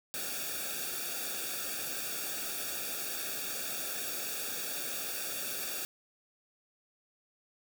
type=noise with comb filter; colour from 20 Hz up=white; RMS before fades=-37 dBFS; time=0.14-5.85 s; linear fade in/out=0 ms; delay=0.98 ms; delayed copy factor=-0.95; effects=none